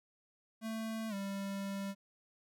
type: tone with pitch glide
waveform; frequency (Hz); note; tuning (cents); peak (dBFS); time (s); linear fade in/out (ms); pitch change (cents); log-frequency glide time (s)
square; 222.5 to 197.08; A3 to G3; +20 to +10; -38; 0.61-1.95; 50; -210; 1.09-1.14
effects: none